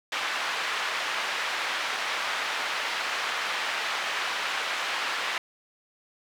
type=band-pass noise; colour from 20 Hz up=pink; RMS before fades=-30 dBFS; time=0.12-5.38 s; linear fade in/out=2 ms; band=1100 to 3300 Hz; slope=12 dB/octave; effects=none